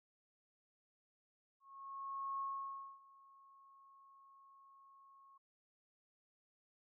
sine tone with ADSR envelope, 1093 Hz, C#6, 25 cents flat, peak -38 dBFS, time 1.6-5.38 s, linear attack 800 ms, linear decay 590 ms, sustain -23 dB, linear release 9 ms, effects none

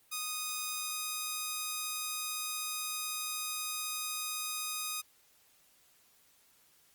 5% pulse tone, 1244.5 Hz, D#6, in tune, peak -23 dBFS, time 0.11-5.02 s, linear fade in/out 20 ms, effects white hiss -66 dBFS RMS until 6.94 s + Opus 32 kbps

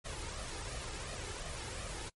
pink noise with flanger, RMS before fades -42 dBFS, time 0.04-2.1 s, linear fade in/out 20 ms, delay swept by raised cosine 1.6 to 2.37 ms, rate 2.8 Hz, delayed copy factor +0.55, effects noise-tail reverb RT60 0.1 s tail -22 dB re dry + MP3 48 kbps

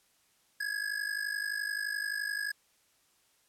square ring-modulated tone, 1672 Hz, G#6, 11 cents sharp, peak -30 dBFS, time 0.6-2.52 s, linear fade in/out 5 ms, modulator 25.8 Hz, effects white hiss -69 dBFS RMS until 3.48 s + low-pass 12000 Hz 12 dB/octave

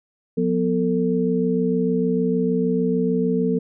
sine tone cluster, 179.6 / 246.2 / 447.2 Hz, F3 / B3 / A4, +49 / -5 / +28 cents, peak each -22 dBFS, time 0.37-3.59 s, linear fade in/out 10 ms, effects none

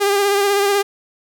sawtooth tone with vibrato, 401.8 Hz, G4, 43 cents sharp, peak -10 dBFS, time 0-0.83 s, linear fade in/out 20 ms, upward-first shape sine, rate 16 Hz, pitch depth 32 cents each way, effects none

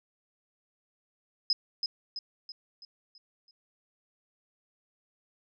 sine tone with echo, 5070 Hz, D#8, 32 cents sharp, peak -22 dBFS, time 1.5-1.53 s, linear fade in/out 2 ms, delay 330 ms, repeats 6, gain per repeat -6 dB, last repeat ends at 3.51 s, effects none

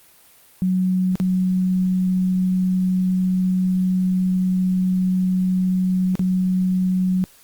sine tone with dropouts, 184.8 Hz, F#3, 2 cents flat, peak -16 dBFS, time 0.62-7.24 s, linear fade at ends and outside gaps 0 ms, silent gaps 1.155-1.2 / 6.154-6.194 s, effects white hiss -51 dBFS RMS until 7.43 s + Opus 32 kbps

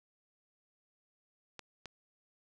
clicks, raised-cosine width 0.2 ms, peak -27 dBFS, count 2, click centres 1.593 / 1.857 s, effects none

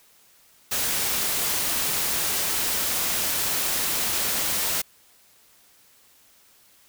white noise, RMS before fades -25 dBFS, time 0.71-4.82 s, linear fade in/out 10 ms, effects white hiss -57 dBFS RMS until 6.88 s

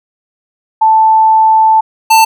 sine / square tone pair in turn, 880 / 889.7 Hz, A5 / A5, 0 / +19 cents, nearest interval unison, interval 19 cents, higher second, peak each -4 dBFS, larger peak neither, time 0.81-1.81 / 2.1-2.25 s, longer first, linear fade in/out 10 ms, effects none

